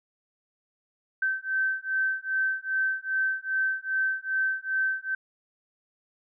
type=beating tone pair; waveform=sine; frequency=1545 / 1547.5 Hz; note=G6 / G6; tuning=-26 / -23 cents; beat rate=2.5 Hz; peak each=-28 dBFS; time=1.22-5.15 s; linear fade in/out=5 ms; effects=none